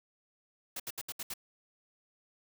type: noise bursts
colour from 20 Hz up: white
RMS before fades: -39 dBFS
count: 6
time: 0.76-1.338 s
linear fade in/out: 5 ms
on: 38 ms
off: 70 ms
effects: none